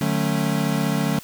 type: chord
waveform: square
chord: D major seventh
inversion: none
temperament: equal with one note detuned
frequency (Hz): 150.09 / 185 / 220 / 277.2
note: D3 / F#3 / A3 / C#4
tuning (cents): +38 / 0 / 0 / 0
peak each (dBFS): -25 / -26 / -26 / -28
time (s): 0.01-1.19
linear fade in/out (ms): 2
effects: white hiss -43 dBFS RMS until 1.23 s